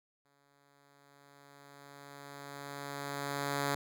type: tone with exponential growth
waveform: 5% pulse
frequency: 141.4 Hz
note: C#3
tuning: 35 cents sharp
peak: -19 dBFS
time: 0.25-3.75 s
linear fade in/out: 2 ms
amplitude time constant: 760 ms
effects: none